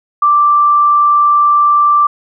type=tone; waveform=sine; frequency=1174.7 Hz; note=D6; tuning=in tune; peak=-6 dBFS; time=0.22-2.07 s; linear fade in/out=5 ms; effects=none